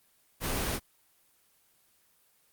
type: noise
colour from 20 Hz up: pink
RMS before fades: -31 dBFS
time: 0.4-0.8 s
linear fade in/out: 50 ms
effects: white hiss -67 dBFS RMS until 2.52 s + Opus 24 kbps

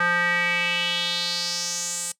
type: tone with band-pass filter sweep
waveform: square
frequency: 174.61 Hz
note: F3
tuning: in tune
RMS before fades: -25 dBFS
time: 0-2.12 s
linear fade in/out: 5 ms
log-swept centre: 1500 to 8400 Hz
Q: 3.9
effects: noise-tail reverb RT60 0.1 s tail -19 dB re dry

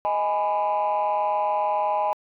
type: chord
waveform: sine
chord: G# minor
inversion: second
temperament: just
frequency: 623 / 830.6 / 996.7 Hz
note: D#5 / G#5 / B5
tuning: +2 / 0 / +16 cents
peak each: -25 / -22 / -25 dBFS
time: 0.05-2.13 s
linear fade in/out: 0 ms
effects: tanh soft clip ceiling -16 dBFS

